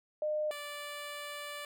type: tone pair in turn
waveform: sine / 10% pulse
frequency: 608 / 584.4 Hz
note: D#5 / D5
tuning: -40 / -9 cents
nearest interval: minor second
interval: 69 cents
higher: first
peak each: -30 / -32 dBFS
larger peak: first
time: 0.22-0.51 / 0.51-1.65 s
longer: second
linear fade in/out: 2 ms
effects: none